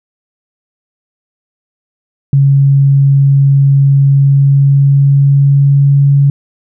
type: tone with pitch glide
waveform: sine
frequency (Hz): 138.59 to 140.44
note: C#3 to C#3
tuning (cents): 0 to +23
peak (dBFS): -4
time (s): 2.33-6.3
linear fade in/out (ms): 2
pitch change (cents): +23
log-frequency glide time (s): 4.06-6.15
effects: none